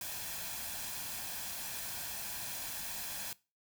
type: noise with comb filter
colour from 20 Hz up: white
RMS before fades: -41 dBFS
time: 0.01-3.33 s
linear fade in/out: 2 ms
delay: 1.2 ms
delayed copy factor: +0.5
effects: noise-tail reverb RT60 0.3 s tail -21 dB re dry